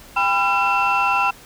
sine tone cluster, 796 / 998 / 1361 / 2688 Hz, G5 / B5 / F6 / E7, +26 / +18 / -45 / +33 cents, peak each -20 dBFS, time 0.16-1.31 s, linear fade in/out 10 ms, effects tanh soft clip ceiling -10 dBFS + pink hiss -44 dBFS RMS until 1.45 s

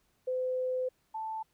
sine tone pair in turn, 510 / 880.5 Hz, C5 / A5, -44 / +1 cents, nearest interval major sixth, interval 945 cents, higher second, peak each -29 / -34 dBFS, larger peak first, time 0.27-0.89 / 1.14-1.43 s, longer first, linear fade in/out 10 ms, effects pink hiss -73 dBFS RMS until 1.53 s

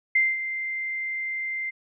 sine tone with ADSR envelope, 2088 Hz, C7, 4 cents flat, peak -16 dBFS, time 0.15-1.71 s, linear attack 7 ms, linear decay 210 ms, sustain -11 dB, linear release 20 ms, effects none

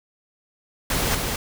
pink noise with echo, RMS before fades -23 dBFS, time 0.9-1.15 s, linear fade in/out 2 ms, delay 210 ms, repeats 1, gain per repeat -3 dB, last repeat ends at 1.36 s, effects none

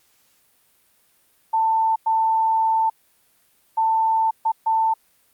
sine tone bursts at uneven times, 891 Hz, A5, 22 cents sharp, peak -16 dBFS, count 5, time 1.53-1.96 / 2.06-2.9 / 3.77-4.31 / 4.45-4.52 / 4.66-4.94 s, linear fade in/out 10 ms, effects white hiss -61 dBFS RMS until 5.33 s + Opus 48 kbps

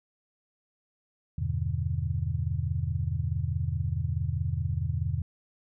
sine chord, E minor seventh, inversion none, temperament just, 82.41 / 98.89 / 123.61 / 148.33 Hz, E2 / G2 / B2 / D3, 0 / +16 / +2 / +18 cents, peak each -31 / -32 / -32 / -34 dBFS, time 1.38-5.22 s, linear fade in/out 5 ms, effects none

